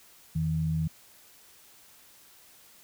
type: tone pair together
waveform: sine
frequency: 84.49 / 159.5 Hz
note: E2 / D#3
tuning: +43 / +43 cents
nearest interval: major seventh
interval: 1100 cents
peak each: -33 / -26 dBFS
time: 0.35-0.88 s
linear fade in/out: 10 ms
effects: white hiss -56 dBFS RMS until 2.83 s